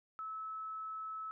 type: tone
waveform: sine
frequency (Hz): 1300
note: E6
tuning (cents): -24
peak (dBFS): -40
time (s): 0.19-1.31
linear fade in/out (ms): 0
effects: none